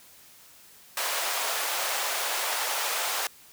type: high-pass noise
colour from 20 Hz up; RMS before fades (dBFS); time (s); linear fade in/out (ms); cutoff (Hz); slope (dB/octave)
pink; -29; 0.97-3.27; 2; 600; 24
effects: white hiss -53 dBFS RMS until 3.52 s